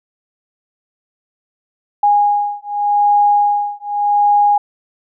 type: beating tone pair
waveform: sine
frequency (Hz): 822 / 822.85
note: G#5 / G#5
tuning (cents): -18 / -16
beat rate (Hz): 0.85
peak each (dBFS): -14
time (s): 2.03-4.58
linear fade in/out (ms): 5
effects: none